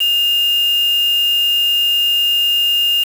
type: tone with quantisation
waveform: sine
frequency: 2824 Hz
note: F7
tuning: 19 cents sharp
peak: -12 dBFS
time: 0-3.04 s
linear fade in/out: 10 ms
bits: 4
effects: none